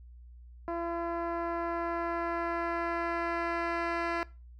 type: tone with low-pass filter sweep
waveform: 10% pulse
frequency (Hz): 339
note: E4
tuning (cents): +49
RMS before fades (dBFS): -33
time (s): 0.68-4.23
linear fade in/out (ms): 0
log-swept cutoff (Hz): 870 to 2900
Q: 0.87
effects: noise-tail reverb RT60 0.3 s tail -21 dB re dry + added 60 Hz sine -48 dBFS peak until 4.59 s